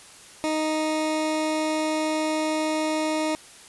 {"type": "tone", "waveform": "20% pulse", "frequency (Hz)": 311.1, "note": "D#4", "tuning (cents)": 0, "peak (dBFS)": -18, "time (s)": [0.44, 3.35], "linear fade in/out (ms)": 0, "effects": ["white hiss -47 dBFS RMS until 3.68 s", "resampled to 24000 Hz"]}